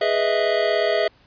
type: chord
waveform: square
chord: E major seventh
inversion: first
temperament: equal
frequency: 415.3 / 493.9 / 622.3 / 659.3 Hz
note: G#4 / B4 / D#5 / E5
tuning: 0 / 0 / 0 / 0 cents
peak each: -25 / -28 / -24 / -22 dBFS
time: 0.01-1.08 s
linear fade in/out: 5 ms
effects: pink hiss -56 dBFS RMS until 1.26 s + resampled to 11025 Hz